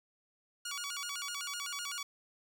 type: tone with vibrato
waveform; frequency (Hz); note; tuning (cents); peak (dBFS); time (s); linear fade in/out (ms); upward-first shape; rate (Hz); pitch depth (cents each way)
10% pulse; 1273; D#6; +39; -29; 0.65-2.03; 5; square; 7.9; 200
effects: none